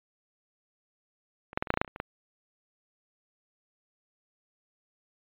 clicks, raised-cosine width 0.5 ms, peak -28 / -11 / -13 / -24 / -7 / -13 / -9 / -7 / -24 / -28 / -25 / -16 dBFS, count 12, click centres 1.531 / 1.575 / 1.625 / 1.672 / 1.704 / 1.74 / 1.774 / 1.815 / 1.847 / 1.878 / 1.961 / 2.001 s, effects resampled to 8000 Hz

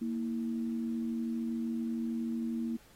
sine tone pair together, 232 / 324.9 Hz, A#3 / E4, -8 / -25 cents, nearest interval tritone, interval 583 cents, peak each -32 / -40 dBFS, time 0.01-2.77 s, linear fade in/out 10 ms, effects pink hiss -61 dBFS RMS until 2.95 s + AAC 48 kbps

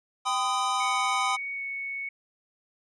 square chord, G augmented, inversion none, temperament equal with one note detuned, 784 / 1011.4 / 1244.5 Hz, G5 / B5 / D#6, 0 / +41 / 0 cents, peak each -31 / -30 / -29 dBFS, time 0.25-1.37 s, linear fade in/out 20 ms
sine tone with pitch glide, 2233 to 2216 Hz, C#7 to C#7, +12 to -1 cents, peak -31 dBFS, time 0.8-2.09 s, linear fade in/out 5 ms, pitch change -13 cents, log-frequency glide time 1.53-1.62 s
effects resampled to 22050 Hz

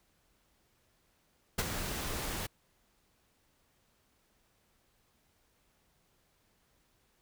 pink noise with ADSR envelope, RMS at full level -28 dBFS, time 1.58-2.47 s, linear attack 11 ms, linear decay 31 ms, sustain -9 dB, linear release 13 ms, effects pink hiss -72 dBFS RMS until 7.21 s

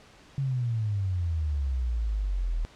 sine exponential sweep, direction down, 140 to 38.89 Hz, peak -25 dBFS, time 0.38-2.65 s, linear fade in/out 0 ms, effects pink hiss -54 dBFS RMS until 2.75 s + low-pass 6000 Hz 12 dB/octave

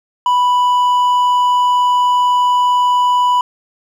triangle tone with hard clipping, 987.8 Hz, B5, in tune, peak -11 dBFS, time 0.26-3.41 s, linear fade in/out 2 ms, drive 7 dB, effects none

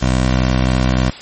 15% pulse tone, 63.6 Hz, C2, 48 cents flat, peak -6 dBFS, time 0.01-1.11 s, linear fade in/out 20 ms, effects white hiss -33 dBFS RMS until 1.21 s + MP3 32 kbps

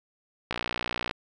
click train, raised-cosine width 0.3 ms, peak -13 dBFS, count 37, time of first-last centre 0.51-1.111 s, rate 59.9 Hz, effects none

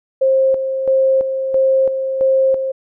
sine tone with tremolo, 531 Hz, C5, 25 cents sharp, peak -10 dBFS, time 0.21-2.72 s, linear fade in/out 10 ms, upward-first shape square, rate 1.5 Hz, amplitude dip 55%, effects none

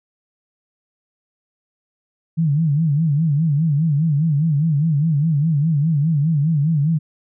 sine tone with vibrato, 152.8 Hz, D#3, 31 cents flat, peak -14 dBFS, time 2.37-6.99 s, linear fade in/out 20 ms, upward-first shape sine, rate 4.9 Hz, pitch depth 150 cents each way, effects none

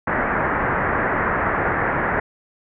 white low-pass noise, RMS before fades -21 dBFS, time 0.07-2.2 s, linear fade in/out 5 ms, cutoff 1900 Hz, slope 48 dB/octave, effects none

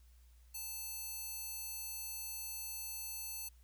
square tone with high-pass filter, 880 Hz, A5, in tune, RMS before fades -44 dBFS, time 0.54-3.49 s, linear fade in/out 10 ms, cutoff 7400 Hz, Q 0.52, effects added 60 Hz sine -59 dBFS peak until 3.63 s + white hiss -73 dBFS RMS until 3.63 s

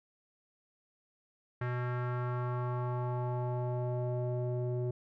square tone with low-pass filter sweep, 123.47 Hz, B2, in tune, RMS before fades -34 dBFS, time 1.61-4.91 s, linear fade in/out 5 ms, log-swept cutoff 1700 to 470 Hz, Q 2.6, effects none

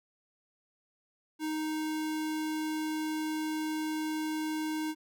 square tone, 311.1 Hz, D#4, in tune, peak -32 dBFS, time 1.39-4.95 s, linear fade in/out 50 ms, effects none

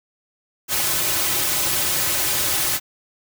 white noise with comb filter, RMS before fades -21 dBFS, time 0.68-2.8 s, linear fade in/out 50 ms, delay 4.3 ms, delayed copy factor -0.65, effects none

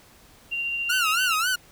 sine tone with tremolo, 2771 Hz, F7, 14 cents flat, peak -24 dBFS, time 0.51-1.36 s, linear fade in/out 20 ms, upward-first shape triangle, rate 14 Hz, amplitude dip 25%
sawtooth tone with vibrato, 1382 Hz, F6, 19 cents flat, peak -18 dBFS, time 0.89-1.56 s, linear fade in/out 10 ms, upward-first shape sine, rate 3.7 Hz, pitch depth 170 cents each way
effects pink hiss -53 dBFS RMS until 1.71 s

